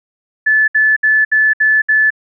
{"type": "tone bursts", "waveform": "sine", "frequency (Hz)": 1736, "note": "A6", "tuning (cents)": -24, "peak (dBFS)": -8, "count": 6, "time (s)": [0.46, 2.105], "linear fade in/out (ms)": 10, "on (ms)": 220, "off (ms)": 65, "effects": []}